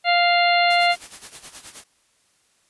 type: harmonic tone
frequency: 698.5 Hz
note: F5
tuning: in tune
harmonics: 1 / 2 / 3 / 4 / 5 / 6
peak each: -17 / -26 / -21 / -25 / -30 / -26 dBFS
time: 0.04-0.96 s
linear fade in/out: 50 ms
type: noise with tremolo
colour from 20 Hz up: white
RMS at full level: -37 dBFS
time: 0.7-1.84 s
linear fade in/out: 5 ms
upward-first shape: sine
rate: 9.5 Hz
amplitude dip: 75%
effects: white hiss -63 dBFS RMS until 2.69 s + resampled to 24000 Hz